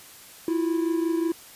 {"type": "tone pair together", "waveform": "triangle", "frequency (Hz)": [329.2, 354.7], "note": ["E4", "F4"], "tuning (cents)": [-2, 27], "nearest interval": "minor second", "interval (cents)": 129, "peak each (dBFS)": [-21, -27], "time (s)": [0.48, 1.32], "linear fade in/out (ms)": 2, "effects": ["white hiss -47 dBFS RMS until 1.55 s", "resampled to 32000 Hz"]}